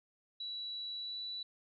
sine tone with pitch glide, 3927 to 3952 Hz, B7 to B7, -11 to 0 cents, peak -39 dBFS, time 0.4-1.43 s, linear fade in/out 5 ms, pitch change +11 cents, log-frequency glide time 0.96-1.19 s, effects none

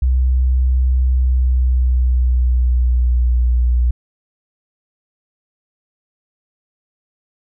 sine tone with pitch glide, 63.7 to 60.61 Hz, C2 to B1, -46 to -32 cents, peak -11 dBFS, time 0.02-3.91 s, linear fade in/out 5 ms, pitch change -86 cents, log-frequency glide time 1.09-3.4 s, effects none

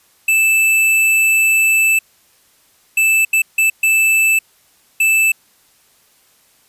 square tone bursts at uneven times, 2637 Hz, E7, in tune, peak -11 dBFS, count 6, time 0.28-1.99 / 2.97-3.25 / 3.33-3.42 / 3.58-3.7 / 3.83-4.39 / 5-5.32 s, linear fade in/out 5 ms, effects white hiss -54 dBFS RMS until 6.68 s + resampled to 32000 Hz

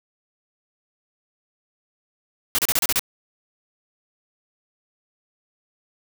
white noise bursts, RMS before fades -20 dBFS, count 7, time 2.55-2.993 s, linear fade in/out 0 ms, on 35 ms, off 33 ms, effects none

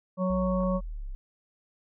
harmonic tone, 185 Hz, F#3, in tune, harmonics 1 / 3 / 5 / 6, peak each -26 / -29 / -43 / -35 dBFS, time 0.17-0.81 s, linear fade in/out 50 ms
sine exponential sweep, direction down, 64.2 to 31.38 Hz, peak -33 dBFS, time 0.3-1.15 s, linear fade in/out 0 ms
clicks, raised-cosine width 1 ms, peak -34 / -31 dBFS, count 2, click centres 0.606 / 0.634 s
effects none

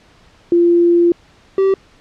sine / triangle tone pair in turn, 344.5 / 386.7 Hz, F4 / G4, -24 / -24 cents, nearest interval major second, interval 200 cents, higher second, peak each -8 dBFS, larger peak neither, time 0.52-1.12 / 1.58-1.74 s, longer first, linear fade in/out 2 ms, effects pink hiss -49 dBFS RMS until 2 s + low-pass 5000 Hz 12 dB/octave

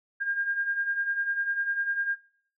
sine beating tone pair, 1603 / 1613 Hz, G6 / G6, +38 / +49 cents, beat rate 10 Hz, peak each -33 / -27 dBFS, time 0.2-2.16 s, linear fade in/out 20 ms, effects noise-tail reverb RT60 0.6 s tail -19 dB re dry

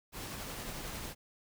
pink noise with tremolo, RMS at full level -41 dBFS, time 0.12-1.15 s, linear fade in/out 50 ms, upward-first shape triangle, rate 11 Hz, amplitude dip 25%, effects none

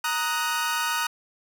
sawtooth chord, D# minor, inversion second, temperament equal with one note detuned, 932.3 / 1252.4 / 1480 Hz, A#5 / D#6 / F#6, 0 / +11 / 0 cents, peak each -25 dBFS, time 0.04-1.07 s, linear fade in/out 5 ms, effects none

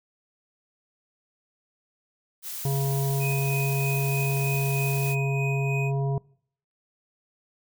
blue noise, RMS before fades -35 dBFS, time 2.42-5.16 s, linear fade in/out 50 ms
harmonic tone, 137.6 Hz, C#3, 12 cents flat, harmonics 1 / 3 / 5 / 7, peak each -23 / -33 / -37 / -40 dBFS, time 2.65-6.18 s, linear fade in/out 2 ms
triangle tone with tremolo, 2500 Hz, D#7, 8 cents sharp, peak -29 dBFS, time 3.19-5.92 s, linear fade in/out 50 ms, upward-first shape sine, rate 3.2 Hz, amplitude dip 40%
effects noise-tail reverb RT60 0.6 s tail -24 dB re dry

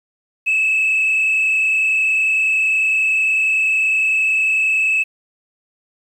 sine tone with frequency modulation, 2599 Hz, E7, 25 cents flat, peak -12 dBFS, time 0.46-5.04 s, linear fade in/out 20 ms, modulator 30.9 Hz, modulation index 1.7, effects tanh soft clip ceiling -11 dBFS + 8-bit

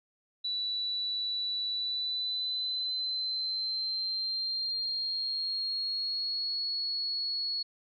sine tone with pitch glide, 3951 to 4359 Hz, B7 to C#8, 0 to -30 cents, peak -30 dBFS, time 0.44-7.63 s, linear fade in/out 10 ms, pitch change +170 cents, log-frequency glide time 1.71-6.63 s, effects none

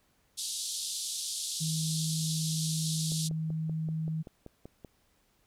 pink band-pass noise, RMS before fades -36 dBFS, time 0.37-3.29 s, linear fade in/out 20 ms, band 3500 to 11000 Hz, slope 48 dB/octave
sine tone, 158.9 Hz, D#3, 37 cents sharp, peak -30 dBFS, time 1.6-4.23 s, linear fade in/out 20 ms
click train, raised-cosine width 2 ms, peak -31 dBFS, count 10, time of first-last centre 3.12-4.847 s, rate 5.21 Hz
effects pink hiss -70 dBFS RMS until 5.46 s

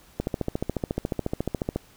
click train, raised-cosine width 2 ms, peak -12 dBFS, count 23, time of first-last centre 0.2-1.76 s, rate 14.1 Hz, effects pink hiss -55 dBFS RMS until 1.96 s

